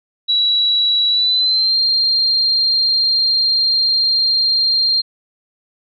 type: tone with pitch glide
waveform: sine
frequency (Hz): 3910 to 4191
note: B7 to C8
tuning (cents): -18 to +2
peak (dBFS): -12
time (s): 0.28-5.02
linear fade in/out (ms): 20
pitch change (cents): +120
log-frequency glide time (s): 1.09-1.77
effects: none